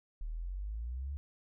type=exponential sweep; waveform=sine; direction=up; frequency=36.84 to 73.42 Hz; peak=-36 dBFS; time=0.21-1.17 s; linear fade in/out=0 ms; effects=none